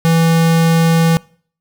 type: tone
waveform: square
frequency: 164.81 Hz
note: E3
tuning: in tune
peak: -10 dBFS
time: 0.05-1.17 s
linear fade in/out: 0 ms
effects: noise-tail reverb RT60 0.5 s tail -24 dB re dry